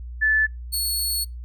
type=tone pair in turn; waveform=sine / 15% pulse; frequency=1743 / 4392 Hz; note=A6 / C#8; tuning=-17 / -17 cents; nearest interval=octave + major third; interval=1600 cents; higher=second; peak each=-16 / -16 dBFS; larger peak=neither; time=0.21-0.47 / 0.72-1.25 s; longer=second; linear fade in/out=20 ms; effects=noise-tail reverb RT60 0.2 s tail -25 dB re dry + added 60 Hz sine -32 dBFS peak until 1.44 s